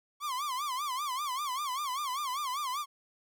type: tone with vibrato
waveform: 45% pulse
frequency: 1096 Hz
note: C#6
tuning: 20 cents flat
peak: -32 dBFS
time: 0.2-2.86 s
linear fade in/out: 50 ms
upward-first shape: sine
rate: 5.1 Hz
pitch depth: 170 cents each way
effects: none